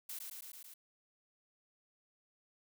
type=noise with echo; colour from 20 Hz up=blue; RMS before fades=-44 dBFS; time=0.09-0.19 s; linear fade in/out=5 ms; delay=110 ms; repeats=5; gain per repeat=-2 dB; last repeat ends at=0.74 s; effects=none